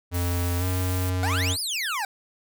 square tone with pitch glide, 87.9 to 91.63 Hz, F2 to F#2, +12 to -16 cents, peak -24 dBFS, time 0.11-1.57 s, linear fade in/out 50 ms, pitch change +72 cents, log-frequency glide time 0.59-0.64 s
blue noise, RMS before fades -36 dBFS, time 0.14-1.1 s, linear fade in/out 5 ms
25% pulse exponential two-way sweep, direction up then down, 704 to 5250 to 755 Hz, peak -22 dBFS, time 1.23-2.05 s, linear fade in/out 2 ms, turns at 1.6 s
effects none

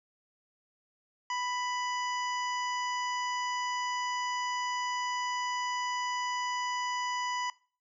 harmonic tone, 990 Hz, B5, 4 cents sharp, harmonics 1 / 2 / 3 / 5 / 6 / 7, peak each -32 / -38 / -42 / -46 / -48 / -49 dBFS, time 1.3-7.5 s, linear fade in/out 2 ms, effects noise-tail reverb RT60 0.4 s tail -21 dB re dry

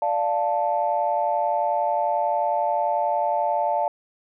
sine chord, D minor, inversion none, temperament equal, 587.3 / 698.5 / 880 Hz, D5 / F5 / A5, 0 / 0 / 0 cents, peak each -25 / -24 / -23 dBFS, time 0.02-3.88 s, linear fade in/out 2 ms, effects tanh soft clip ceiling -10 dBFS

